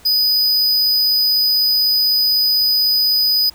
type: tone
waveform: square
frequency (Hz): 4978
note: D#8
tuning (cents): 0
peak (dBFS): -13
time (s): 0.05-3.5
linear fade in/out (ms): 10
effects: pink hiss -46 dBFS RMS until 3.54 s